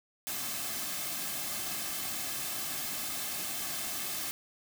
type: noise with comb filter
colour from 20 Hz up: white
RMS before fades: -36 dBFS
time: 0.27-4.31 s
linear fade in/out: 0 ms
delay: 2.1 ms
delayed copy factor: -0.6
effects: none